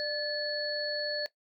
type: tone cluster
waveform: sine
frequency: 595 / 1730 / 4404 Hz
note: D5 / A6 / C#8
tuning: +22 / -30 / -12 cents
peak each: -34 / -36 / -34 dBFS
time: 0-1.26 s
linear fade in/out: 0 ms
effects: noise-tail reverb RT60 0.1 s tail -17 dB re dry